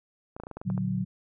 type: clicks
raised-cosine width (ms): 1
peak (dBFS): -25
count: 9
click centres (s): 0.365 / 0.4 / 0.436 / 0.469 / 0.513 / 0.57 / 0.615 / 0.701 / 0.778
type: chord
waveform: sine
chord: Bb augmented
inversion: none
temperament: equal with one note detuned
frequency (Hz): 116.54 / 146.83 / 185.96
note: Bb2 / D3 / F#3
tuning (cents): 0 / 0 / +9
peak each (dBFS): -32 / -33 / -28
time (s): 0.65-1.05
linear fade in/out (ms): 20
effects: none